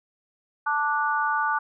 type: chord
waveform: sine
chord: D major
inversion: second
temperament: just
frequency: 881 / 1174.7 / 1468.3 Hz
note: A5 / D6 / F#6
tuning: +2 / 0 / -14 cents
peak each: -26 dBFS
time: 0.66-1.59 s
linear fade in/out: 10 ms
effects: none